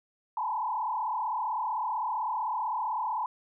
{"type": "tone with frequency modulation", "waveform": "sine", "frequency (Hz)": 930, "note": "A#5", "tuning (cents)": -4, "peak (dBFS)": -28, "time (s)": [0.37, 3.26], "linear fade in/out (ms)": 2, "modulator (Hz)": 35.7, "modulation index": 2.5, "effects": []}